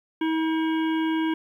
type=harmonic tone with a mistuned harmonic; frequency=320.1 Hz; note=D#4; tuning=49 cents sharp; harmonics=1 / 3 / 5 / 7 / 9 / 10; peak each=-22 / -32 / -36 / -39 / -41 / -42 dBFS; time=0.21-1.34 s; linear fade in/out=5 ms; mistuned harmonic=10; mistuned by=+37 cents; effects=10-bit